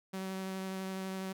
sawtooth tone with vibrato, 189.9 Hz, F#3, 45 cents sharp, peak -33 dBFS, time 0.13-1.33 s, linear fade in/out 10 ms, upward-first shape triangle, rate 12 Hz, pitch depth 12 cents each way, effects none

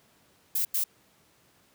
violet noise bursts at uneven times, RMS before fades -27 dBFS, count 2, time 0.55-0.65 / 0.74-0.84 s, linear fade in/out 5 ms, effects pink hiss -63 dBFS RMS until 1.74 s + high-pass 100 Hz 12 dB/octave

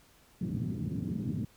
pink band-pass noise, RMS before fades -34 dBFS, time 0.41-1.45 s, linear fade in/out 5 ms, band 110 to 250 Hz, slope 24 dB/octave, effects pink hiss -62 dBFS RMS until 1.56 s

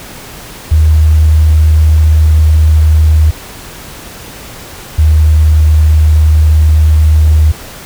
sine tone pair in turn, 77.78 / 77.33 Hz, D#2 / D#2, 0 / -10 cents, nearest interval unison, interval 10 cents, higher first, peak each -3 dBFS, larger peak neither, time 0.71-3.31 / 4.98-7.52 s, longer first, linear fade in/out 10 ms, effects pink hiss -29 dBFS RMS until 7.85 s

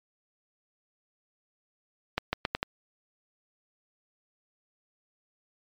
accelerating click train, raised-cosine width 0.3 ms, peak -10 dBFS, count 5, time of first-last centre 2.18-2.63 s, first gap 150 ms, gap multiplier 0.81, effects MP3 96 kbps

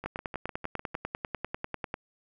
two click trains, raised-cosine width 0.5 ms, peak -17 / -23 dBFS, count 20 / 7, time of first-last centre 0.06-1.941 / 0.04-0.945 s, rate 10.1 / 6.63 Hz, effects none

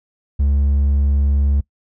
sine tone with hard clipping, 70.3 Hz, C#2, 25 cents sharp, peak -14 dBFS, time 0.39-1.61 s, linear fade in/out 10 ms, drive 3 dB, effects noise-tail reverb RT60 0.1 s tail -22 dB re dry

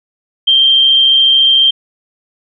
sine tone with amplitude modulation, 3162 Hz, G7, 14 cents sharp, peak -4 dBFS, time 0.47-1.71 s, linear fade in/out 10 ms, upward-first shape sine, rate 134 Hz, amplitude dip 35%, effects none

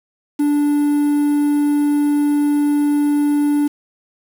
triangle tone with quantisation, 292 Hz, D4, 10 cents flat, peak -11 dBFS, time 0.39-3.68 s, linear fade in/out 10 ms, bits 6, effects none

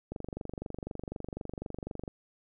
click train, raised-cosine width 2 ms, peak -24 dBFS, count 48, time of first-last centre 0.12-2.078 s, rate 24 Hz, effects none

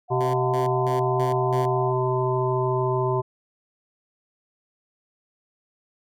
sine tone, 720 Hz, F#5, 47 cents flat, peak -28 dBFS, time 0.08-1.93 s, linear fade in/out 50 ms
harmonic tone, 127.6 Hz, C3, 43 cents flat, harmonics 1 / 3 / 5 / 7 / 8, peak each -25 / -24 / -30 / -30 / -29 dBFS, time 0.1-3.22 s, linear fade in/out 20 ms
10% pulse tone bursts, 130 Hz, C3, 11 cents flat, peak -23 dBFS, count 5, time 0.2-1.66 s, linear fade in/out 10 ms, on 140 ms, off 190 ms
effects none

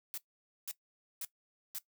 blue noise bursts, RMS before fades -40 dBFS, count 4, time 0.14-1.784 s, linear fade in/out 0 ms, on 36 ms, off 500 ms, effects noise-tail reverb RT60 0.1 s tail -17 dB re dry

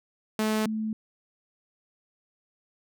sawtooth / sine tone pair in turn, 216.5 / 218 Hz, A3 / A3, -28 / -16 cents, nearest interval unison, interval 12 cents, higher second, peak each -20 / -27 dBFS, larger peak first, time 0.39-0.66 / 0.66-0.93 s, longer neither, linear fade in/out 2 ms, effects none

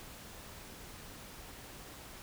silence, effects pink hiss -50 dBFS RMS until 2.22 s

